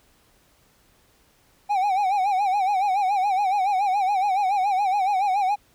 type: tone with vibrato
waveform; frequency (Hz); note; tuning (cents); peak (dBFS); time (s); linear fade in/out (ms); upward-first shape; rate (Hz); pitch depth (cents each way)
triangle; 784; G5; 0; -17; 1.69-5.56; 20; sine; 7.1; 110
effects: pink hiss -60 dBFS RMS until 5.74 s